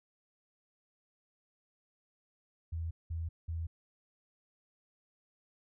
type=tone bursts; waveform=sine; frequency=82.41 Hz; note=E2; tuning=in tune; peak=-34 dBFS; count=3; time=2.72-3.67 s; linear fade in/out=10 ms; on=190 ms; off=190 ms; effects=none